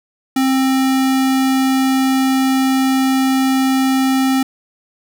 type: tone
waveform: square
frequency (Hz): 264.5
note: C4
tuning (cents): +19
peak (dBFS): -13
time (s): 0.36-4.43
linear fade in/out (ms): 5
effects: none